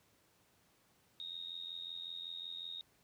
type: tone with amplitude modulation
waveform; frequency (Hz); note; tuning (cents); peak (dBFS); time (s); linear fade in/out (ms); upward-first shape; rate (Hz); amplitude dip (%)
sine; 3733; A#7; +2; -39; 1.2-2.81; 0; sine; 85.4; 80
effects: pink hiss -71 dBFS RMS until 3.03 s + high-pass 80 Hz 12 dB/octave